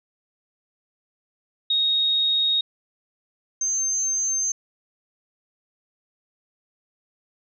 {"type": "tone pair in turn", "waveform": "sine", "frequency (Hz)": [3745, 6298], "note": ["A#7", "G8"], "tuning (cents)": [7, 7], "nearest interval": "major sixth", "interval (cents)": 900, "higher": "second", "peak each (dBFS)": [-18, -21], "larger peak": "first", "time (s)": [[1.7, 2.61], [3.61, 4.52]], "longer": "neither", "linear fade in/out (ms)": 5, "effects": []}